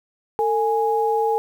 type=tone pair together; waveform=sine; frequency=449.5 / 830.6 Hz; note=A4 / G#5; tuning=+37 / 0 cents; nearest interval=major seventh; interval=1063 cents; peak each=-20 / -20 dBFS; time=0.39-1.38 s; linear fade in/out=0 ms; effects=8-bit